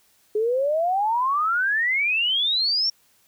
sine exponential sweep, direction up, 415.3 to 5588 Hz, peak -19 dBFS, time 0.35-2.9 s, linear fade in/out 5 ms, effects white hiss -61 dBFS RMS until 3.27 s

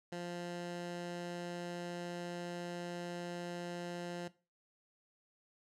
15% pulse tone, 174.61 Hz, F3, in tune, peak -34 dBFS, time 0.12-4.28 s, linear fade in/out 5 ms, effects noise-tail reverb RT60 0.3 s tail -17 dB re dry + low-pass 8000 Hz 12 dB/octave

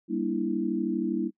sine chord, E half-diminished seventh, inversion first, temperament just, 197.78 / 237.3 / 296.7 / 329.6 Hz, G3 / Bb3 / D4 / E4, +16 / +31 / +18 / 0 cents, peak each -32 / -31 / -32 / -29 dBFS, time 0.08-1.31 s, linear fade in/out 50 ms, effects noise-tail reverb RT60 0.1 s tail -24 dB re dry

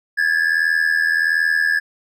triangle ring-modulated tone, 1690 Hz, G#6, 30 cents sharp, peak -10 dBFS, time 0.17-1.8 s, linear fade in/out 20 ms, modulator 40.7 Hz, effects none

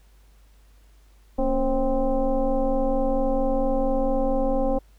sine tone with frequency modulation, 277.2 Hz, C#4, in tune, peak -19 dBFS, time 1.38-4.79 s, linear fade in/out 10 ms, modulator 255 Hz, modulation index 1.7, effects added 50 Hz sine -51 dBFS peak until 4.98 s + pink hiss -63 dBFS RMS until 4.98 s

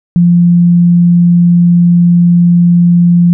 sine tone, 173.6 Hz, F3, 10 cents flat, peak -3 dBFS, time 0.16-3.33 s, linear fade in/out 0 ms, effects none

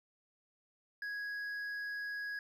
sine tone with hard clipping, 1661.2 Hz, G#6, in tune, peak -39 dBFS, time 1.02-2.39 s, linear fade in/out 2 ms, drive 4 dB, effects none

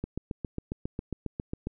click train, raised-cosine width 3 ms, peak -19 dBFS, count 13, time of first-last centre 0.04-1.67 s, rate 7.36 Hz, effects none

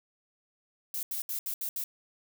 violet noise bursts at uneven times, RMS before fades -34 dBFS, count 6, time 0.94-1.03 / 1.11-1.22 / 1.29-1.39 / 1.46-1.54 / 1.61-1.69 / 1.76-1.84 s, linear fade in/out 2 ms, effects none

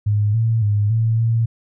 sine tone with pitch steps, 104.3 / 113.4 / 103.6 / 112.6 / 114.5 Hz, G#2 / A#2 / G#2 / A2 / A#2, +8 / -47 / -4 / +40 / -31 cents, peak -14 dBFS, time 0.06-1.46 s, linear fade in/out 10 ms, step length 280 ms, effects none

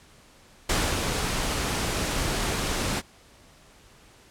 pink noise with ADSR envelope, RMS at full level -23 dBFS, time 0.69-3.02 s, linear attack 7 ms, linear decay 260 ms, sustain -4 dB, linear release 39 ms, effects pink hiss -54 dBFS RMS until 4.3 s + low-pass 10000 Hz 12 dB/octave

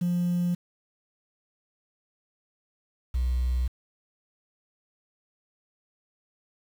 sine tone pair in turn, 175.9 / 62.19 Hz, F3 / B1, +13 / +13 cents, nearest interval octave + tritone, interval 1800 cents, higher first, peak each -21 dBFS, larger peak neither, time 0.01-0.55 / 3.14-3.68 s, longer neither, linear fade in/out 10 ms, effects tanh soft clip ceiling -21 dBFS + 8-bit

